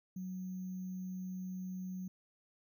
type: tone with sample-and-hold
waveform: sine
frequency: 185 Hz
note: F#3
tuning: in tune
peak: -39 dBFS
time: 0.16-2.08 s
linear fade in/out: 5 ms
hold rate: 6300 Hz
effects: none